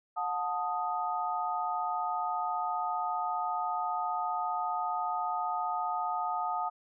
sine chord, D# diminished, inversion first, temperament equal with one note detuned, 725.2 / 880 / 1244.5 Hz, F#5 / A5 / D#6, -35 / 0 / 0 cents, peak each -34 dBFS, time 0.16-6.7 s, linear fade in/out 20 ms, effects none

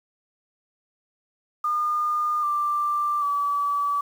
sine tone with pitch steps, 1214 / 1180.8 / 1148.5 Hz, D#6 / D6 / D6, -43 / +9 / -39 cents, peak -21 dBFS, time 1.64-4.01 s, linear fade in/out 5 ms, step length 790 ms, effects 8-bit

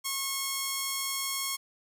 5% pulse tone, 1089 Hz, C#6, 31 cents flat, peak -18 dBFS, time 0.04-1.57 s, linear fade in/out 20 ms, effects none

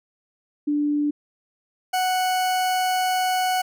sine / 40% pulse tone pair in turn, 293.7 / 740.1 Hz, D4 / F#5, 0 / 0 cents, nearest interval octave + major third, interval 1600 cents, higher second, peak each -19 dBFS, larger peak neither, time 0.67-1.11 / 1.93-3.62 s, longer second, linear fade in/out 10 ms, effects none

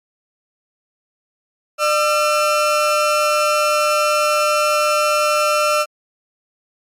35% pulse tone pair together, 600.9 / 1349 Hz, D5 / E6, +40 / +40 cents, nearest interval octave + major second, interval 1400 cents, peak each -15 dBFS, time 1.78-5.86 s, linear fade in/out 50 ms, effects low-pass 12000 Hz 12 dB/octave + MP3 96 kbps

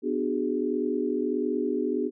sine chord, G# half-diminished seventh, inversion first, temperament just, 249.2 / 299 / 373.8 / 415.3 Hz, B3 / D4 / F#4 / G#4, +16 / +31 / +18 / 0 cents, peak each -30 dBFS, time 0.02-2.11 s, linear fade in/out 50 ms, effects none

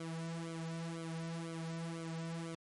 sawtooth tone with flanger, 164.81 Hz, E3, in tune, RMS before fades -42 dBFS, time 0-2.55 s, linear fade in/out 5 ms, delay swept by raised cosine 1.1 to 3.7 ms, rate 2 Hz, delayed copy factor -1, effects MP3 48 kbps

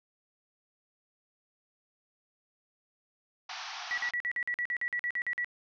pink band-pass noise, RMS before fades -41 dBFS, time 3.49-4.11 s, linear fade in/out 5 ms, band 700 to 6000 Hz, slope 96 dB/octave
sine tone bursts, 1940 Hz, B6, 31 cents flat, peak -29 dBFS, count 14, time 3.91-5.445 s, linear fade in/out 0 ms, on 66 ms, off 47 ms
effects none

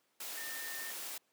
sine tone in noise, 1815 Hz, A#6, 47 cents flat, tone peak -44 dBFS, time 0.37-0.91 s, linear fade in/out 5 ms, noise white, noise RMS -43 dBFS, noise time 0.2-1.18 s, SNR -4 dB, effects pink hiss -75 dBFS RMS until 1.32 s + high-pass 300 Hz 12 dB/octave

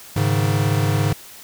square chord, Ab suspended fourth, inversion none, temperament equal with one note detuned, 103.83 / 137.87 / 155.56 Hz, Ab2 / Db3 / Eb3, 0 / -9 / 0 cents, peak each -20 / -22 / -24 dBFS, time 0.16-1.13 s, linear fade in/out 5 ms, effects white hiss -41 dBFS RMS until 1.43 s

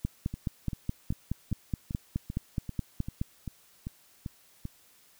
two click trains, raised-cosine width 5 ms, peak -17 / -23 dBFS, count 16 / 12, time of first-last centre 0.05-3.215 / 0.34-4.654 s, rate 4.74 / 2.55 Hz, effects white hiss -61 dBFS RMS until 5.19 s

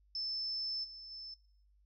sine tone with level steps, 5274 Hz, E8, in tune, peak -36 / -48 / -45 dBFS, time 0.15-1.34 s, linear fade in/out 2 ms, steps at 0.83 / 1.1 s, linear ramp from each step 20 ms, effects noise-tail reverb RT60 0.6 s tail -17 dB re dry + added 50 Hz sine -65 dBFS peak until 1.85 s

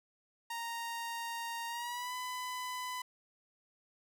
sawtooth tone with pitch glide, 930 to 1002.5 Hz, A#5 to B5, -4 to +26 cents, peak -34 dBFS, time 0.5-3.02 s, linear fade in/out 5 ms, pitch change +130 cents, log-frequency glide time 1.68-2.14 s, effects none

